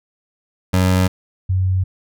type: tone pair in turn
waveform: 25% pulse / sine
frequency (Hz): 92.5 / 93.36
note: F#2 / F#2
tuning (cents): 0 / +16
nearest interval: unison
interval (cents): 16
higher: second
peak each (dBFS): -9 / -14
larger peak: first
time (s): 0.73-1.08 / 1.49-1.84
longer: neither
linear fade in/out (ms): 10
effects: none